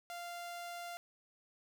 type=tone; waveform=sawtooth; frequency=695 Hz; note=F5; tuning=9 cents flat; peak=-39 dBFS; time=0.1-0.97 s; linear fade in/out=0 ms; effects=none